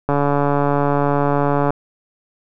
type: click train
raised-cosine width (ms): 1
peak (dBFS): -4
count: 232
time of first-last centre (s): 0.09-1.705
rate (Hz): 143
effects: none